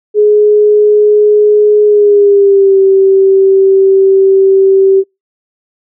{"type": "tone with pitch glide", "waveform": "sine", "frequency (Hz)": [419.3, 386.7], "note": ["G#4", "G4"], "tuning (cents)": [17, -24], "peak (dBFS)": -3, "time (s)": [0.14, 5.04], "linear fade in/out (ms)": 50, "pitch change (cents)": -141, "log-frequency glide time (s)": [1.85, 2.79], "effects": ["noise-tail reverb RT60 0.2 s tail -26 dB re dry"]}